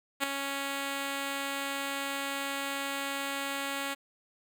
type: tone with ADSR envelope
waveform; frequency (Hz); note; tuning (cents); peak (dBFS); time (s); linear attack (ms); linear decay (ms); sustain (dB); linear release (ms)
5% pulse; 277.2; C#4; 0; -13; 0.2-3.95; 36; 4; -8; 21
effects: none